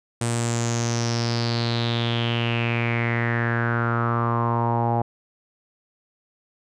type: tone with low-pass filter sweep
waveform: sawtooth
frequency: 117.3 Hz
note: A#2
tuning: 11 cents sharp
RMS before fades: -23 dBFS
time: 0.21-5.02 s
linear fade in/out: 5 ms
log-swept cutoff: 8700 to 790 Hz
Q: 6.1
effects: none